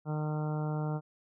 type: harmonic tone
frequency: 152.5 Hz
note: D#3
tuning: 34 cents flat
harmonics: 1 / 2 / 3 / 4 / 5 / 6 / 7 / 8 / 9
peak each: -31 / -41 / -42 / -44 / -44 / -47 / -52 / -52 / -49 dBFS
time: 0.05-1.01 s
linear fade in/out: 50 ms
effects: none